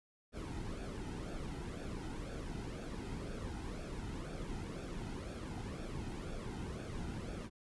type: noise with flanger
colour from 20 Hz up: brown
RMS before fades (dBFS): -43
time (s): 0.32-7.5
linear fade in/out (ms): 50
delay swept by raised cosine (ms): 0.99 to 1.8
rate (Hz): 2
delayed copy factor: -0.6
effects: resampled to 24000 Hz